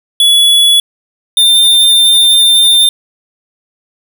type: tone pair in turn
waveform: square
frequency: 3400 / 3602 Hz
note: G#7 / A7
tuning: +40 / +40 cents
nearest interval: minor second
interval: 100 cents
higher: second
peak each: -5 dBFS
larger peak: neither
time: 0.2-0.8 / 1.37-2.89 s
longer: second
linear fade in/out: 2 ms
effects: 7-bit